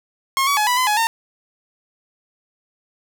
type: tone with pitch steps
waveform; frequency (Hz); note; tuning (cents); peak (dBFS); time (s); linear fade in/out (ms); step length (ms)
sawtooth; 1078 / 1133 / 846 / 986 / 1017 / 841 / 911; C#6 / C#6 / G#5 / B5 / C6 / G#5 / A#5; -49 / +37 / +32 / -3 / -50 / +22 / -40; -12; 0.37-1.07; 0; 100
effects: none